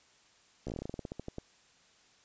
slowing click train, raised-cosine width 2 ms, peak -25 dBFS, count 17, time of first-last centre 0.67-1.384 s, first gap 14 ms, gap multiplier 1.14, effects white hiss -64 dBFS RMS until 2.24 s + resampled to 16000 Hz

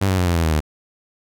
sawtooth tone with pitch steps, 97.7 / 93.83 / 90.11 / 86.54 / 83.11 / 79.82 / 76.65 Hz, G2 / F#2 / F#2 / F2 / E2 / D#2 / D#2, -5 / +25 / -45 / -15 / +15 / +45 / -25 cents, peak -12 dBFS, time 0.01-0.605 s, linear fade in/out 10 ms, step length 85 ms, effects none

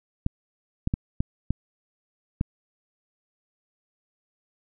clicks, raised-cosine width 5 ms, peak -11 dBFS, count 6, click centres 0.264 / 0.874 / 0.939 / 1.205 / 1.506 / 2.411 s, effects none

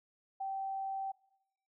sine tone, 776 Hz, G5, 18 cents flat, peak -35 dBFS, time 0.4-1.12 s, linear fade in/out 10 ms, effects noise-tail reverb RT60 0.8 s tail -21 dB re dry

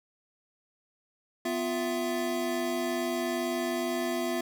square tone cluster, 250.1 / 349.6 / 668 Hz, B3 / F4 / E5, +22 / +2 / +23 cents, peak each -34 / -33 / -34 dBFS, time 1.45-4.41 s, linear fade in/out 5 ms, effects none

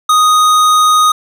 sine tone with hard clipping, 1244.5 Hz, D#6, in tune, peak -8 dBFS, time 0.09-1.12 s, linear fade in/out 5 ms, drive 16 dB, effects none

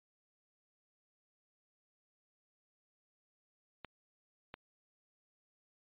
clicks, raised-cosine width 0.3 ms, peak -28 dBFS, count 2, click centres 3.847 / 4.541 s, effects resampled to 8000 Hz

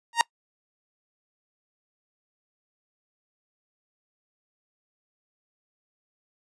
sawtooth tone with exponential growth, 932.3 Hz, A#5, in tune, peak -9 dBFS, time 0.13-0.21 s, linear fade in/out 1 ms, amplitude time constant 17 ms, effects noise-tail reverb RT60 0.1 s tail -23 dB re dry + resampled to 22050 Hz

